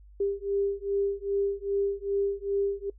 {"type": "beating tone pair", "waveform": "sine", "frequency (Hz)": [397.6, 400.1], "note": ["G4", "G4"], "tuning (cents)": [25, 35], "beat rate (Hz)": 2.5, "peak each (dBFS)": -29, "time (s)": [0.2, 2.9], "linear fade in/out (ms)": 5, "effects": ["noise-tail reverb RT60 0.1 s tail -21 dB re dry", "added 50 Hz sine -49 dBFS peak until 2.98 s"]}